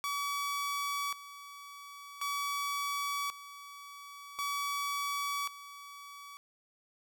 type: tone with tremolo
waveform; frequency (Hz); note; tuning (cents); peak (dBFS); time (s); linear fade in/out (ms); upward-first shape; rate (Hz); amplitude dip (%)
sawtooth; 1140; C#6; +48; -29; 0.04-6.37; 0; square; 0.46; 80
effects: none